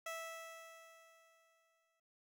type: tone with exponential decay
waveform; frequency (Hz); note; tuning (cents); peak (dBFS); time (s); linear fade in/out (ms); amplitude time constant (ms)
15% pulse; 656; E5; -9; -35; 0.06-2; 5; 420
effects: none